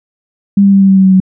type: tone with pitch steps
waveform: sine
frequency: 199.4 / 197.68 / 195.97 / 194.28 / 192.61 / 190.95 / 189.3 / 187.67 Hz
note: G3 / G3 / G3 / G3 / G3 / G3 / F#3 / F#3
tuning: +30 / +15 / 0 / -15 / -30 / -45 / +40 / +25 cents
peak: -3 dBFS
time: 0.57-1.202 s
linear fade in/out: 5 ms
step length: 79 ms
effects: none